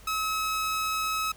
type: tone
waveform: sawtooth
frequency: 1285 Hz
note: E6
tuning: 45 cents flat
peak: -23 dBFS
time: 0.07-1.32 s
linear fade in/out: 5 ms
effects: added 50 Hz sine -50 dBFS peak until 1.36 s + pink hiss -53 dBFS RMS until 1.36 s